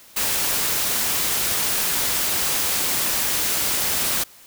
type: noise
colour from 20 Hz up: white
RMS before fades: -22 dBFS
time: 0.16-4.24 s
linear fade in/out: 10 ms
effects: white hiss -48 dBFS RMS until 4.46 s